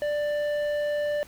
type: tone with tanh clipping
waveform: sine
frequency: 590 Hz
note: D5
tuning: 8 cents sharp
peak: -26 dBFS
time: 0.02-1.23 s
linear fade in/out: 0 ms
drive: 10 dB
effects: pink hiss -51 dBFS RMS until 1.27 s